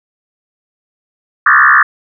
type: tone with frequency modulation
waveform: sine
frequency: 1477 Hz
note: F#6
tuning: 3 cents flat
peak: -4 dBFS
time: 1.46-1.83 s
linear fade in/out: 5 ms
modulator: 68 Hz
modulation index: 5.2
effects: none